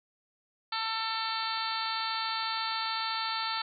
harmonic tone, 446.5 Hz, A4, 25 cents sharp, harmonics 2 / 3 / 4 / 5 / 6 / 7 / 8 / 9 / 10, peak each -36 / -35 / -41 / -43 / -44 / -44 / -41 / -39 / -38 dBFS, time 0.72-3.62 s, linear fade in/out 5 ms, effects none

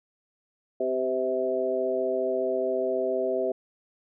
harmonic tone with a mistuned harmonic, 129.6 Hz, C3, 16 cents flat, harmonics 2 / 3 / 4 / 5, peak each -36 / -28 / -30 / -28 dBFS, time 0.8-3.52 s, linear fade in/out 5 ms, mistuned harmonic 4, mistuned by -17 cents, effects none

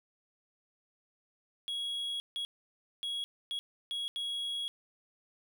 triangle tone bursts at uneven times, 3323 Hz, G#7, in tune, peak -32 dBFS, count 6, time 1.68-2.2 / 2.36-2.45 / 3.03-3.24 / 3.51-3.59 / 3.91-4.08 / 4.16-4.68 s, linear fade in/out 0 ms, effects none

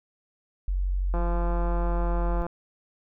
sine tone, 46.25 Hz, F#1, in tune, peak -23 dBFS, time 0.68-2.42 s, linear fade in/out 0 ms
click train, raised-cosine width 1 ms, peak -19 dBFS, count 229, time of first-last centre 1.14-2.466 s, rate 172 Hz
effects none

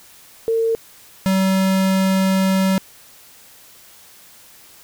sine / square tone pair in turn, 453.5 / 190.67 Hz, A#4 / G3, -48 / -48 cents, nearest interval octave + minor third, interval 1500 cents, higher first, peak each -15 dBFS, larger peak neither, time 0.48-0.75 / 1.26-2.78 s, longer second, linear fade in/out 0 ms, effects white hiss -46 dBFS RMS until 4.83 s

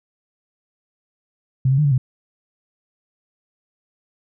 sine tone with pitch steps, 131.2 / 134.9 / 150.5 / 141.9 / 127.9 Hz, C3 / C#3 / D3 / C#3 / C3, +5 / -47 / +43 / +41 / -39 cents, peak -13 dBFS, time 1.65-1.98 s, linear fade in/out 5 ms, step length 66 ms, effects none

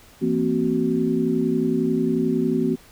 sine tone cluster, 167.8 / 231.1 / 262.2 / 374.1 Hz, E3 / A#3 / C4 / F#4, +31 / -15 / +4 / +19 cents, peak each -27 / -23 / -23 / -24 dBFS, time 0.21-2.76 s, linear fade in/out 20 ms, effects pink hiss -50 dBFS RMS until 2.91 s

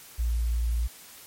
sine tone, 57.9 Hz, A#1, 11 cents flat, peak -23 dBFS, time 0.18-0.88 s, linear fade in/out 20 ms, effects white hiss -48 dBFS RMS until 1.26 s + MP3 64 kbps

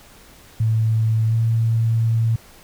sine tone with pitch glide, 111.2 to 113.73 Hz, A2 to A#2, +19 to -42 cents, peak -15 dBFS, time 0.6-2.36 s, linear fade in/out 5 ms, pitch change +39 cents, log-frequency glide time 1.28-1.35 s, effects pink hiss -47 dBFS RMS until 2.63 s

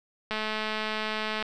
click train, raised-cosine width 0.3 ms, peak -15 dBFS, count 242, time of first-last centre 0.31-1.426 s, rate 216 Hz, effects none

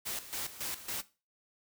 white noise with tremolo, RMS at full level -37 dBFS, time 0.05-1.02 s, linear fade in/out 20 ms, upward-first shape square, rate 3.6 Hz, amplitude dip 75%, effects noise-tail reverb RT60 0.3 s tail -17 dB re dry

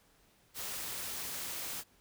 white noise, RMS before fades -40 dBFS, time 0.54-1.84 s, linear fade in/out 50 ms, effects pink hiss -67 dBFS RMS until 2 s

